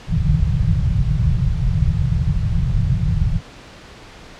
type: low-pass noise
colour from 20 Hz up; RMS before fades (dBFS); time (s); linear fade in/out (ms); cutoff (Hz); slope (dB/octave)
white; -17; 0.07-3.41; 50; 170; 96
effects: pink hiss -40 dBFS RMS until 4.39 s + low-pass 5000 Hz 12 dB/octave